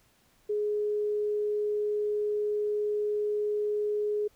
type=tone; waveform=sine; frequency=418.4 Hz; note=G#4; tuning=13 cents sharp; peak=-26 dBFS; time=0.49-4.28 s; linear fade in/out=10 ms; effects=pink hiss -65 dBFS RMS until 4.35 s

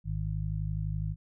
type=harmonic tone; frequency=51.91 Hz; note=G#1; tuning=in tune; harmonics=1 / 2 / 3; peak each=-34 / -34 / -34 dBFS; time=0.04-1.16 s; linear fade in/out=50 ms; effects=none

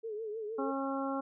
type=tone with vibrato; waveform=sine; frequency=434.5 Hz; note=A4; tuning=22 cents flat; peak=-36 dBFS; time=0.03-0.72 s; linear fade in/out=20 ms; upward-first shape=triangle; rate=6.4 Hz; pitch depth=100 cents each way
type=harmonic tone; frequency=271.8 Hz; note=C#4; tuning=34 cents flat; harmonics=1 / 2 / 3 / 4 / 5; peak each=-35 / -38 / -40 / -41 / -42 dBFS; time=0.58-1.21 s; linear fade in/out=10 ms
effects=none

